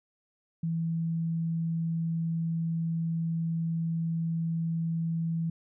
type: tone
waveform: sine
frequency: 164.81 Hz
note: E3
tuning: in tune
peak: -27 dBFS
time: 0.63-5.5 s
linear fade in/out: 5 ms
effects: none